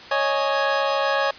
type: chord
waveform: 25% pulse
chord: C# suspended second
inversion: none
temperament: equal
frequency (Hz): 554.4 / 622.3 / 830.6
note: C#5 / D#5 / G#5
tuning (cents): 0 / 0 / 0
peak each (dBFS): -18 / -23 / -21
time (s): 0.11-1.31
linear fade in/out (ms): 5
effects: white hiss -41 dBFS RMS until 1.38 s + resampled to 11025 Hz